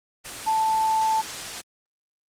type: tone in noise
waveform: sine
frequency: 880 Hz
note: A5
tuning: in tune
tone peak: -19 dBFS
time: 0.46-1.22 s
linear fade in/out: 20 ms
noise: white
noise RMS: -33 dBFS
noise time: 0.24-1.62 s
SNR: +11 dB
effects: low-pass 9000 Hz 12 dB/octave + Opus 24 kbps